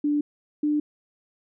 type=tone pair in turn; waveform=sine; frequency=293.7 / 298.1 Hz; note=D4 / D4; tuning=0 / +26 cents; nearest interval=unison; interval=26 cents; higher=second; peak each=-20 dBFS; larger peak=neither; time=0.04-0.21 / 0.63-0.8 s; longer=neither; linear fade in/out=5 ms; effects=none